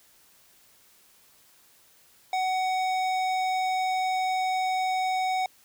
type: tone with hard clipping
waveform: sine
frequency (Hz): 748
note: F#5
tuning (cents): +19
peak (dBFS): -26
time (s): 2.33-5.46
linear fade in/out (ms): 2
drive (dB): 14
effects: white hiss -59 dBFS RMS until 5.64 s